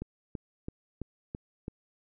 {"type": "click train", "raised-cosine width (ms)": 3, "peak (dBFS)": -23, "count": 6, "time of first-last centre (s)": [0.02, 1.681], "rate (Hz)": 3.01, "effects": []}